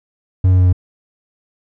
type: tone with pitch steps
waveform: triangle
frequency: 92.8 / 92 / 91.21 / 90.42 Hz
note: F#2 / F#2 / F#2 / F#2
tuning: +6 / -9 / -24 / -39 cents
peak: -6 dBFS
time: 0.44-0.728 s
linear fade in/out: 5 ms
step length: 72 ms
effects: none